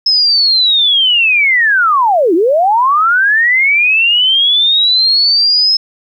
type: linear two-way sweep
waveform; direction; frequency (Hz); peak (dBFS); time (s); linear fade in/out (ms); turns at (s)
sine; down then up; 5200 to 310.8 to 5200; -7; 0.06-5.77; 5; 2.34
effects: 8-bit